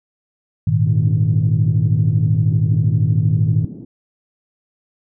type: chord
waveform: sine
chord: Ab suspended second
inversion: none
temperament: equal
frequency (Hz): 103.83 / 116.54 / 155.56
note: Ab2 / Bb2 / Eb3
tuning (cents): 0 / 0 / 0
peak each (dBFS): -17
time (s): 0.67-3.65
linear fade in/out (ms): 5
type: band-pass noise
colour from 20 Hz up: pink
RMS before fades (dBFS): -33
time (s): 0.86-3.85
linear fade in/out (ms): 5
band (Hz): 140 to 300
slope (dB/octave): 24
effects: none